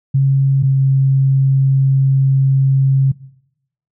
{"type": "tone pair in turn", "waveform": "sine", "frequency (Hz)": [136.2, 135.03], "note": ["C#3", "C#3"], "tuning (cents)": [-30, -45], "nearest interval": "unison", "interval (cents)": 15, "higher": "first", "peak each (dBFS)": -9, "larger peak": "neither", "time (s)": [[0.14, 0.63], [0.63, 3.12]], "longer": "second", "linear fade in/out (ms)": 10, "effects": ["noise-tail reverb RT60 0.8 s tail -19 dB re dry"]}